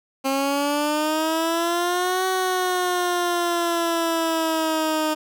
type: exponential two-way sweep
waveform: 15% pulse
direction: up then down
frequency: 267.8 to 375.8 to 308.1 Hz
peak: -14 dBFS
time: 0.24-5.15 s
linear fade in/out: 20 ms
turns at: 2.26 s
effects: none